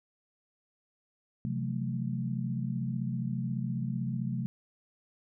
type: chord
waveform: sine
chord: F# half-diminished seventh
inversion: second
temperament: equal with one note detuned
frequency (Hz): 130.81 / 169.06 / 185 / 220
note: C3 / E3 / F#3 / A3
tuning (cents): 0 / +44 / 0 / 0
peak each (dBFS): -33 / -39 / -37 / -36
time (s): 1.45-4.46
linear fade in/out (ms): 0
effects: none